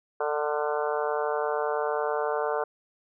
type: harmonic tone with a mistuned harmonic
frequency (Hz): 149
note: D3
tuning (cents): +25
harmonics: 3 / 4 / 5 / 6 / 7 / 8 / 9 / 10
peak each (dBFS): -29 / -31 / -33 / -35 / -36 / -37 / -38 / -39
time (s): 0.2-2.64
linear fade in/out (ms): 5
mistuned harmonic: 9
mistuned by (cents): +35
effects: none